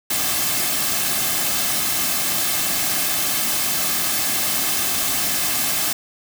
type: noise with comb filter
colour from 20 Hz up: white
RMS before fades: -21 dBFS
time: 0.1-5.93 s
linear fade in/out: 5 ms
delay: 2.1 ms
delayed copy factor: -0.55
effects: none